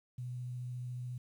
sine tone with vibrato, 124 Hz, B2, 7 cents sharp, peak -38 dBFS, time 0.18-1.18 s, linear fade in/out 5 ms, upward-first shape sine, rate 14 Hz, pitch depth 11 cents each way, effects 11-bit

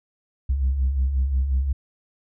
sine beating tone pair, 61.74 / 67.34 Hz, B1 / C#2, 0 / -50 cents, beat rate 5.6 Hz, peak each -26 / -18 dBFS, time 0.49-1.73 s, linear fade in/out 10 ms, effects tanh soft clip ceiling -15 dBFS

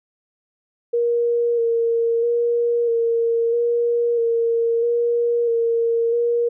sine tone with vibrato, 467.9 Hz, A#4, 6 cents sharp, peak -16 dBFS, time 0.93-6.49 s, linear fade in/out 10 ms, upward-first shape square, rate 0.77 Hz, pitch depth 19 cents each way, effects none

